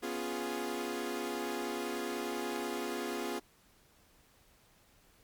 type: chord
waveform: sawtooth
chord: C# dominant seventh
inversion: third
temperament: equal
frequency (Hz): 246.9 / 277.2 / 349.2 / 415.3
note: B3 / C#4 / E#4 / G#4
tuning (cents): 0 / 0 / 0 / 0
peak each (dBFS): -37 / -39 / -35 / -36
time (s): 0.02-3.4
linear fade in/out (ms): 20
effects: pink hiss -65 dBFS RMS until 5.23 s + MP3 96 kbps